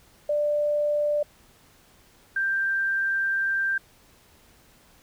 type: tone pair in turn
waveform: sine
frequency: 591 / 1577.8 Hz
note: D5 / G6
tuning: +11 / +11 cents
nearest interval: octave + perfect fourth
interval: 1700 cents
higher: second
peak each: -21 / -22 dBFS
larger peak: first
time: 0.29-1.23 / 2.36-3.78 s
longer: second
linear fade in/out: 5 ms
effects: pink hiss -57 dBFS RMS until 5.02 s